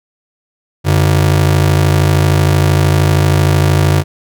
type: ring-modulated tone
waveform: 45% pulse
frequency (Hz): 117.2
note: A#2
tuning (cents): +10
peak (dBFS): -5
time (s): 0.84-4.04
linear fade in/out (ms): 50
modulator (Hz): 26.5
effects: none